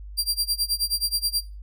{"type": "tone with tremolo", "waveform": "sawtooth", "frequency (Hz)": 4740, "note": "D8", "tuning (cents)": 15, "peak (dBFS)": -17, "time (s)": [0.17, 1.42], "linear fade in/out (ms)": 20, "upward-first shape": "sine", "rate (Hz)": 9.4, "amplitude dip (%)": 100, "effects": ["noise-tail reverb RT60 0.3 s tail -23 dB re dry", "added 50 Hz sine -36 dBFS peak until 1.62 s"]}